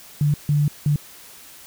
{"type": "tone bursts at uneven times", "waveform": "sine", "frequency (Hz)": 146.83, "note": "D3", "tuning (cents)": 0, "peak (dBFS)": -15, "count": 3, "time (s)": [[0.21, 0.34], [0.49, 0.68], [0.86, 0.96]], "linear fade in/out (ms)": 2, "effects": ["white hiss -44 dBFS RMS until 1.66 s"]}